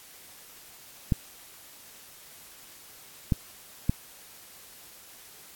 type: clicks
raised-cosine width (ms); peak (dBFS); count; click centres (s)
5; -10; 3; 1.122 / 3.322 / 3.895
effects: white hiss -50 dBFS RMS until 5.55 s + AAC 64 kbps